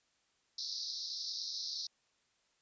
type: band-pass noise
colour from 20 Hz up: white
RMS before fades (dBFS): -41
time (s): 0.58-1.87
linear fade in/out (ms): 5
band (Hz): 3900 to 5600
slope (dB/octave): 96
effects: white hiss -75 dBFS RMS until 2.61 s + resampled to 16000 Hz